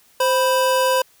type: tone pair together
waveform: square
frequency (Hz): 522 / 988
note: C5 / B5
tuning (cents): -4 / 0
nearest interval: major seventh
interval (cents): 1104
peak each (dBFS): -18 / -20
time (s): 0.2-1.02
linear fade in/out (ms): 5
effects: white hiss -55 dBFS RMS until 1.2 s